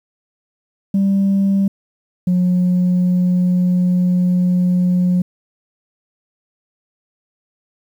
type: tone pair in turn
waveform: sine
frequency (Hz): 196 / 180.02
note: G3 / F#3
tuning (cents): 0 / -47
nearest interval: minor second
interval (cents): 147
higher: first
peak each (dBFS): -10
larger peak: neither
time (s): 0.94-1.68 / 2.27-5.22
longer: second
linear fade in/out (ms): 5
effects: tanh soft clip ceiling -10 dBFS + 8-bit